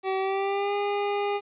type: tone with pitch glide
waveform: 25% pulse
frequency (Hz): 381.9 to 407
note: G4 to G#4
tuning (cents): -45 to -35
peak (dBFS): -21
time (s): 0.03-1.41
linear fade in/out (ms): 50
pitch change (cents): +110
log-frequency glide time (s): 0.18-0.74
effects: resampled to 8000 Hz + 10-bit